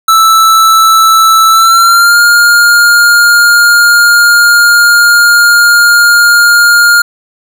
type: tone with pitch glide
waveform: square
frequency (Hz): 1318.5 to 1413.1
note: E6 to F6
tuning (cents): 0 to +20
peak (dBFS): -3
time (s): 0.08-7.02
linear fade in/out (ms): 5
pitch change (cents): +120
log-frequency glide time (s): 1.5-2.19
effects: none